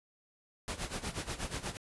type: noise with tremolo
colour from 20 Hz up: pink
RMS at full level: -36 dBFS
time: 0.68-1.77 s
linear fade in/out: 0 ms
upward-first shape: sine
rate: 8.3 Hz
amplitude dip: 80%
effects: resampled to 24000 Hz